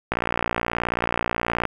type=click train; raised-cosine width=0.5 ms; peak=-7 dBFS; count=91; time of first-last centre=0.12-1.653 s; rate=58.7 Hz; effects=7-bit